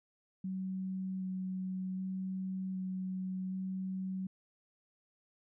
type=tone with vibrato; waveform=sine; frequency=187.6 Hz; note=F#3; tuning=24 cents sharp; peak=-35 dBFS; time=0.44-4.27 s; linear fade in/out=5 ms; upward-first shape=square; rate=0.65 Hz; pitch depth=8 cents each way; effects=none